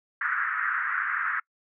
pink band-pass noise, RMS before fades -28 dBFS, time 0.21-1.4 s, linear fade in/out 5 ms, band 1300 to 1800 Hz, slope 48 dB/octave, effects noise-tail reverb RT60 0.1 s tail -26 dB re dry

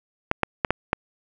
clicks, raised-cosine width 0.5 ms, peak -4 dBFS, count 5, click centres 0.314 / 0.433 / 0.648 / 0.706 / 0.931 s, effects none

